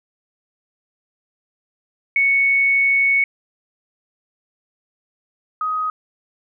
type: tone pair in turn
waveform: sine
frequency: 2217 / 1255.8 Hz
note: C#7 / D#6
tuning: 0 / +16 cents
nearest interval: minor seventh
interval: 984 cents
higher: first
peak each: -13 / -19 dBFS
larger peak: first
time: 2.16-3.24 / 5.61-5.9 s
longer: first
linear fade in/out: 2 ms
effects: none